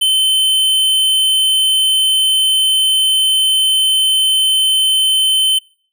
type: tone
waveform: square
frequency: 3070 Hz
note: G7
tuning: 37 cents flat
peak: -11 dBFS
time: 0.01-5.59 s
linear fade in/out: 10 ms
effects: noise-tail reverb RT60 0.5 s tail -25 dB re dry